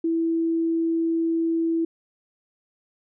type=tone; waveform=sine; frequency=329.6 Hz; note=E4; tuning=in tune; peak=-20 dBFS; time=0.04-1.85 s; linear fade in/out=5 ms; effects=none